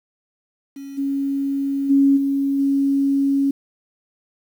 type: tone with level steps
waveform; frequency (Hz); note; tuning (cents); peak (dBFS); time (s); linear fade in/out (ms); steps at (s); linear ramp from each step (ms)
sine; 276.5; C#4; -4; -31 / -19 / -11 / -17 / -15; 0.76-3.51; 5; 0.97 / 1.89 / 2.16 / 2.58; 20
effects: 8-bit